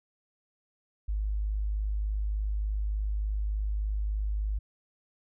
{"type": "tone", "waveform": "sine", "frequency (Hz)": 51.7, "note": "G#1", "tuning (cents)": -7, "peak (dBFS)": -27, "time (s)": [1.08, 4.59], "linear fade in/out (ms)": 10, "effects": []}